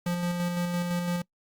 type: tone with tremolo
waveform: square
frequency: 175.2 Hz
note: F3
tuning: 6 cents sharp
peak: -26 dBFS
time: 0.06-1.22 s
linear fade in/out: 5 ms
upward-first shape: square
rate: 5.9 Hz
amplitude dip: 30%
effects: noise-tail reverb RT60 0.1 s tail -23 dB re dry + Opus 48 kbps